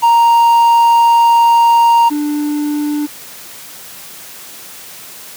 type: tone pair in turn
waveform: triangle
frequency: 932.3 / 295.8 Hz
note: A#5 / D4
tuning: 0 / +13 cents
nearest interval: octave + minor sixth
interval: 1987 cents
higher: first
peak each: -4 / -12 dBFS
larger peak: first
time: 0.02-2.1 / 2.1-3.07 s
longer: first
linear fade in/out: 20 ms
effects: white hiss -33 dBFS RMS until 5.36 s + high-pass 100 Hz 12 dB/octave